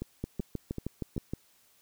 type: two click trains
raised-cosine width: 3 ms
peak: -22 / -20 dBFS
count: 4 / 8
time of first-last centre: 0.02-1.165 / 0.24-1.335 s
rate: 2.62 / 6.39 Hz
effects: white hiss -65 dBFS RMS until 1.81 s